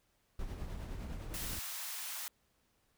brown noise with tremolo, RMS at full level -40 dBFS, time 0.39-1.59 s, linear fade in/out 2 ms, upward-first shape triangle, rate 9.8 Hz, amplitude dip 45%
white high-pass noise, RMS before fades -42 dBFS, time 1.34-2.28 s, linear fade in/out 0 ms, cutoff 740 Hz, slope 24 dB/octave
effects pink hiss -75 dBFS RMS until 2.97 s

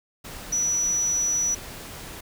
sine tone in noise, 5900 Hz, F#8, 6 cents flat, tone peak -21 dBFS, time 0.52-1.55 s, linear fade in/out 10 ms, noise pink, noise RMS -39 dBFS, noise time 0.24-2.21 s, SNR +15 dB, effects none

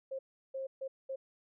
sine tone bursts at uneven times, 534 Hz, C5, 35 cents sharp, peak -36 dBFS, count 4, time 0.11-0.19 / 0.54-0.67 / 0.81-0.88 / 1.09-1.16 s, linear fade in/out 10 ms, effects none

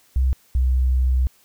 sine tone pair in turn, 65 / 63.85 Hz, C2 / C2, -11 / -42 cents, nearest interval unison, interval 31 cents, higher first, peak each -15 dBFS, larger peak neither, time 0.16-0.33 / 0.55-1.27 s, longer second, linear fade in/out 0 ms, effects white hiss -57 dBFS RMS until 1.44 s

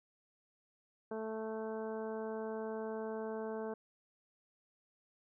harmonic tone, 220 Hz, A3, in tune, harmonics 1 / 2 / 3 / 4 / 5 / 6 / 7, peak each -44 / -40 / -46 / -49 / -54 / -59 / -55 dBFS, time 1.11-3.74 s, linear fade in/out 5 ms, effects none

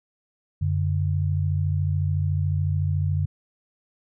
sine tone pair together, 91.7 / 145.56 Hz, F#2 / D3, -15 / -15 cents, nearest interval minor sixth, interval 800 cents, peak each -22 / -25 dBFS, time 0.61-3.26 s, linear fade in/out 10 ms, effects none

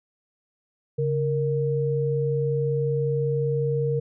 sine tone pair together, 140 / 465.4 Hz, C#3 / A#4, +18 / -3 cents, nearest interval octave + major sixth, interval 2079 cents, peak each -24 dBFS, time 0.98-4 s, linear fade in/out 10 ms, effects none

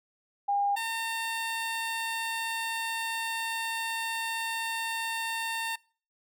sine / 15% pulse tone pair in turn, 807 / 907.9 Hz, G#5 / A#5, -50 / -46 cents, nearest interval major second, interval 204 cents, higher second, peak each -24 dBFS, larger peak neither, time 0.48-0.76 / 0.76-5.76 s, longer second, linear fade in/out 10 ms, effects noise-tail reverb RT60 0.4 s tail -23 dB re dry

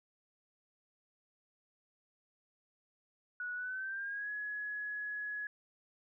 sine tone with pitch glide, 1467 to 1685.1 Hz, F#6 to G#6, -15 to +25 cents, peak -37 dBFS, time 3.4-5.47 s, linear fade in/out 2 ms, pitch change +240 cents, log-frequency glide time 3.55-4.31 s, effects none

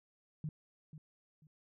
sine tone with echo, 153.5 Hz, D#3, 23 cents flat, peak -36 dBFS, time 0.44-0.49 s, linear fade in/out 2 ms, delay 490 ms, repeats 2, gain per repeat -12 dB, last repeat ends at 1.47 s, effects none

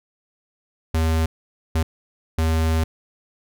square tone bursts at uneven times, 80.5 Hz, E2, 41 cents flat, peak -18 dBFS, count 3, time 0.94-1.26 / 1.75-1.83 / 2.38-2.84 s, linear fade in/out 5 ms, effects none

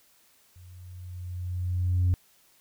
sine tone with level ramp, 89.9 Hz, F#2, 49 cents flat, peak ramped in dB -47 to -17 dBFS, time 0.56-2.14 s, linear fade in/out 0 ms, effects tanh soft clip ceiling -18 dBFS + white hiss -62 dBFS RMS until 2.6 s

